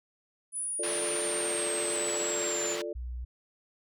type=linear sweep; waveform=sine; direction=down; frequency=9930 to 7040 Hz; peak=-31 dBFS; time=0.52-2.77 s; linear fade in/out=50 ms
type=chord; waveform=sine; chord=D minor; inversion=first; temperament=equal; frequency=349.2 / 440 / 587.3 Hz; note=F4 / A4 / D5; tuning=0 / 0 / 0 cents; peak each=-37 dBFS; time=0.79-2.93 s; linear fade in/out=5 ms
type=band-pass noise; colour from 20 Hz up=white; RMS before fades=-38 dBFS; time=0.83-2.82 s; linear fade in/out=5 ms; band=190 to 3700 Hz; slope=12 dB/octave
type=tone; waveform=sine; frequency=61.1 Hz; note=B1; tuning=18 cents flat; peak=-34 dBFS; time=2.95-3.25 s; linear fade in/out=10 ms
effects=none